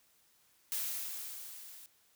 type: noise with level ramp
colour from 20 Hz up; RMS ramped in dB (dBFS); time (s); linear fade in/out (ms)
blue; -35 to -53; 0.72-1.86; 0
effects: white hiss -69 dBFS RMS until 2.15 s